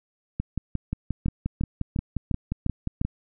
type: two click trains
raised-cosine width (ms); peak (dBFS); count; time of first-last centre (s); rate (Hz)
5; -13 / -14; 6 / 16; 1.26-3.014 / 0.4-3.05; 2.85 / 5.66
effects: none